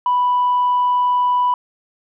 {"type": "tone", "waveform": "sine", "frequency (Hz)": 987.8, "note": "B5", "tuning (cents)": 0, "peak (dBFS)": -12, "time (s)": [0.06, 1.54], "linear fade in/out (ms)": 2, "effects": ["tanh soft clip ceiling -10 dBFS"]}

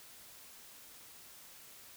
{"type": "silence", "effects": ["white hiss -55 dBFS RMS until 1.96 s"]}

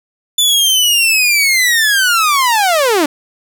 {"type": "linear sweep", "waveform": "sawtooth", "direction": "down", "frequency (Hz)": [3510, 277.2], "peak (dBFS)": -6, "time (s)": [0.38, 3.06], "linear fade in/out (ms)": 5, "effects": []}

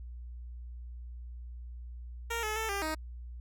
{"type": "tone with pitch steps", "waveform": "10% pulse", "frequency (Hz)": [463.8, 429.5, 442.9, 398.7, 313.2], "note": ["A#4", "A4", "A4", "G4", "D#4"], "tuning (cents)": [-9, -42, 11, 29, 11], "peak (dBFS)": -24, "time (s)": [2.3, 2.95], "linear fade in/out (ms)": 10, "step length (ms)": 130, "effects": ["added 60 Hz sine -41 dBFS peak until 3.4 s"]}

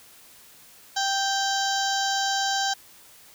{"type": "harmonic tone with a mistuned harmonic", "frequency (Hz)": 784, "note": "G5", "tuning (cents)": 0, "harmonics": [1, 2, 4, 5, 6, 7, 8, 9], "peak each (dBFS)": [-26, -29, -32, -33, -34, -34, -35, -36], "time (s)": [0.96, 2.74], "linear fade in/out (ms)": 10, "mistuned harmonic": 6, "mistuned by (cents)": 15, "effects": ["white hiss -51 dBFS RMS until 3.34 s"]}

